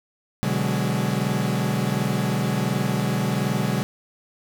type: chord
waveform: 40% pulse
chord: G# half-diminished seventh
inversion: first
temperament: equal with one note detuned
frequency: 125.41 / 146.83 / 185 / 207.7 Hz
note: B2 / D3 / F#3 / G#3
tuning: +27 / 0 / 0 / 0 cents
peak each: -26 dBFS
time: 0.43-3.83 s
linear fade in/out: 0 ms
effects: none